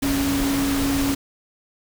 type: tone in noise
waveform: sine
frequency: 277.2 Hz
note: C#4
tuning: in tune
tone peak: -20 dBFS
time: 0.02-1.15 s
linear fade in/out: 10 ms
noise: pink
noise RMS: -26 dBFS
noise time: 0.02-1.15 s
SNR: +3 dB
effects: none